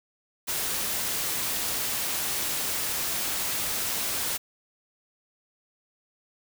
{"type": "noise", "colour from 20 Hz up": "white", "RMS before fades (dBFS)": -29, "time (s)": [0.47, 4.38], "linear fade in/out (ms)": 20, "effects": []}